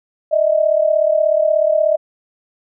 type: tone pair together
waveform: sine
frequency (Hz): 609 / 645.6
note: D#5 / E5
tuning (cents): -37 / -36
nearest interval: minor second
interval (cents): 101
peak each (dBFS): -14 / -15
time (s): 0.31-1.97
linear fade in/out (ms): 20
effects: none